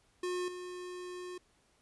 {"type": "tone with level steps", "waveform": "square", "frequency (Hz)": 360.3, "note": "F#4", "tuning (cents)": -46, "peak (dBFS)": [-34, -42], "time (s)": [0.23, 1.38], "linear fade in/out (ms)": 5, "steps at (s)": 0.48, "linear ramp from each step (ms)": 2, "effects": ["pink hiss -70 dBFS RMS until 1.81 s", "resampled to 24000 Hz"]}